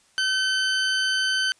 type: tone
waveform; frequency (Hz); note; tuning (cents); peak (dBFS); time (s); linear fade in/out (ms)
20% pulse; 1531; G6; -41; -16; 0.18-1.52; 0
effects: white hiss -60 dBFS RMS until 1.59 s + resampled to 22050 Hz